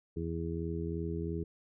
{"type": "harmonic tone", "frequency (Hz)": 82.9, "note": "E2", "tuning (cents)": 10, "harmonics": [1, 2, 3, 4, 5], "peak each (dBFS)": [-38, -38, -45, -40, -40], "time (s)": [0.16, 1.44], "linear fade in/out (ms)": 10, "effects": []}